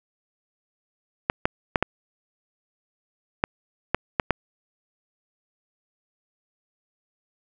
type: clicks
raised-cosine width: 0.5 ms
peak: -4 dBFS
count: 8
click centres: 1.299 / 1.455 / 1.758 / 1.826 / 3.439 / 3.946 / 4.198 / 4.307 s
effects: none